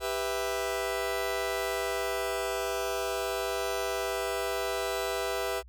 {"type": "chord", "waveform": "sawtooth", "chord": "E minor", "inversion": "first", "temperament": "just", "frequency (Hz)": [395.6, 494.4, 659.3], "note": ["G4", "B4", "E5"], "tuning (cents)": [16, 2, 0], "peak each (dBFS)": -30, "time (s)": [0, 5.63], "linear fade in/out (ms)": 50, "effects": ["added 60 Hz sine -48 dBFS peak until 5.68 s"]}